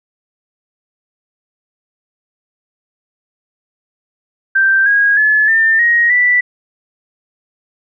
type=tone with pitch steps; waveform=sine; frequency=1568 / 1641.2 / 1717.8 / 1798 / 1882 / 1969.9 Hz; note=G6 / G#6 / A6 / A6 / A#6 / B6; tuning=0 / -21 / -42 / +37 / +16 / -5 cents; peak=-8 dBFS; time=4.55-6.41 s; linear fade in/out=10 ms; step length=310 ms; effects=none